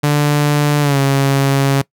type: tone with pitch glide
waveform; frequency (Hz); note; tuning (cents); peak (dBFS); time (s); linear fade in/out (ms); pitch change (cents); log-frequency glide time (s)
sawtooth; 146.83 to 137.79; D3 to C#3; 0 to -10; -7; 0.03-1.82; 10; -110; 0.81-0.98
effects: noise-tail reverb RT60 0.1 s tail -21 dB re dry